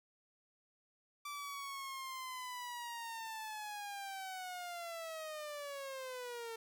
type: linear sweep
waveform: sawtooth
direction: down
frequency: 1168 to 450 Hz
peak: -39 dBFS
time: 1.25-6.56 s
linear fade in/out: 5 ms
effects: none